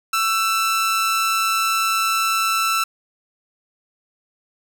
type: tone with amplitude modulation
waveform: sawtooth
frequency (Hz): 1330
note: E6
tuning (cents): +15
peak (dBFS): -12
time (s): 0.13-2.84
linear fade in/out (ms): 5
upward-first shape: sine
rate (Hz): 202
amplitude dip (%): 40
effects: none